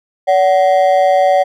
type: ring-modulated tone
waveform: triangle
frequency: 659.3 Hz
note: E5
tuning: in tune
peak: -3 dBFS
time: 0.27-1.44 s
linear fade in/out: 20 ms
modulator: 88 Hz
effects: none